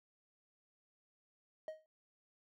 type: tone with exponential decay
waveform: triangle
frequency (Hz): 627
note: D#5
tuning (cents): +13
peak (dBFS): -36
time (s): 1.68-1.86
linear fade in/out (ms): 1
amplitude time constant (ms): 38
effects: none